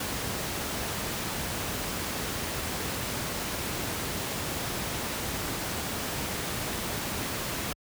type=noise; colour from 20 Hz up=pink; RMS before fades=-32 dBFS; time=0-7.73 s; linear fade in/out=5 ms; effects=high-pass 60 Hz 12 dB/octave